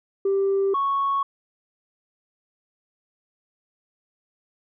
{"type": "tone pair in turn", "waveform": "sine", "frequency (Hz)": [392, 1106.5], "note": ["G4", "C#6"], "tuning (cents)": [0, -3], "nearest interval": "octave + tritone", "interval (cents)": 1797, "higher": "second", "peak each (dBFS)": [-17, -19], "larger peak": "first", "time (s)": [[0.25, 0.74], [0.74, 1.23]], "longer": "neither", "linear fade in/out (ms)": 5, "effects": ["tanh soft clip ceiling -16 dBFS"]}